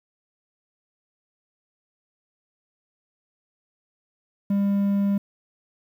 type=tone; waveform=triangle; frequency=200 Hz; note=G3; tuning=35 cents sharp; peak=-17 dBFS; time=4.5-5.18 s; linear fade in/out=5 ms; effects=9-bit